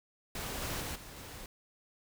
pink noise with level steps, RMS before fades -39 / -37 / -39 / -49 / -47 dBFS, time 0.35-1.46 s, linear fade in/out 2 ms, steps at 0.61 / 0.8 / 0.95 / 1.16 s, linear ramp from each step 10 ms, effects none

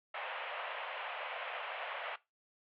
pink band-pass noise, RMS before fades -42 dBFS, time 0.14-2.16 s, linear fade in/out 5 ms, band 540 to 3100 Hz, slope 48 dB/octave, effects noise-tail reverb RT60 0.2 s tail -17 dB re dry

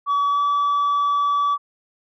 sine tone with pitch glide, 1139 to 1148.9 Hz, C#6 to D6, +47 to -38 cents, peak -14 dBFS, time 0.06-1.58 s, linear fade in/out 50 ms, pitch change +15 cents, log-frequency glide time 0.29-0.4 s, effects tanh soft clip ceiling -16 dBFS

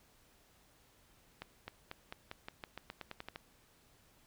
accelerating click train, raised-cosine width 0.3 ms, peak -27 dBFS, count 14, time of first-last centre 1.42-3.359 s, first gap 260 ms, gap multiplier 0.9, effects pink hiss -67 dBFS RMS until 4.26 s

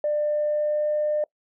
sine tone with pitch glide, 596 to 601.5 Hz, D5 to D5, +25 to +41 cents, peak -20 dBFS, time 0.04-1.24 s, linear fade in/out 2 ms, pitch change +16 cents, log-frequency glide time 0.16-0.97 s, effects noise-tail reverb RT60 0.1 s tail -25 dB re dry + tanh soft clip ceiling -16 dBFS

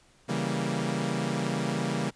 sawtooth chord, C# diminished seventh, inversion none, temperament equal, 138.59 / 164.81 / 196 / 233.1 Hz, C#3 / E3 / G3 / Bb3, 0 / 0 / 0 / 0 cents, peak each -29 dBFS, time 0.28-2.11 s, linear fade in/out 20 ms, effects pink hiss -61 dBFS RMS until 2.15 s + resampled to 22050 Hz

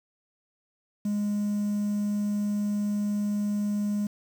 triangle tone, 206.7 Hz, G#3, 8 cents flat, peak -22 dBFS, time 1.05-4.07 s, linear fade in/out 5 ms, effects tanh soft clip ceiling -19 dBFS + 8-bit

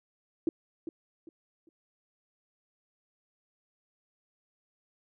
sine tone with echo, 329.6 Hz, E4, in tune, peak -23 dBFS, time 0.47-0.49 s, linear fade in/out 2 ms, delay 400 ms, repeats 3, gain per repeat -11 dB, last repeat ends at 1.69 s, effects none

